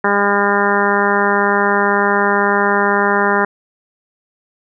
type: harmonic tone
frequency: 202 Hz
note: G#3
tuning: 48 cents flat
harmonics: 1 / 2 / 3 / 4 / 5 / 6 / 7 / 8 / 9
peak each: -21 / -18 / -23 / -20 / -19 / -23 / -20 / -22 / -21 dBFS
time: 0.04-3.45 s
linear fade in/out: 5 ms
effects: none